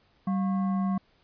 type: tone with frequency modulation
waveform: sine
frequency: 193.1 Hz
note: G3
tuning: 26 cents flat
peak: -24 dBFS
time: 0.27-0.98 s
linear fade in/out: 5 ms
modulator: 901 Hz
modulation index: 0.42
effects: pink hiss -65 dBFS RMS until 1.23 s + resampled to 11025 Hz